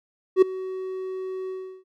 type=tone with ADSR envelope; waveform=triangle; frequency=375.7 Hz; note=F#4; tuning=26 cents sharp; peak=-7 dBFS; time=0.36-1.84 s; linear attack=60 ms; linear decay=7 ms; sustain=-20 dB; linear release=350 ms; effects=none